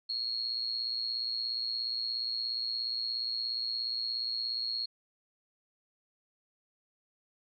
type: tone with amplitude modulation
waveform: sine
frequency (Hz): 4290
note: C8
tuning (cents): +42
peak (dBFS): -28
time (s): 0.09-4.86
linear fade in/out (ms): 10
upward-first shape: sine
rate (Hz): 117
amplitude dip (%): 75
effects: none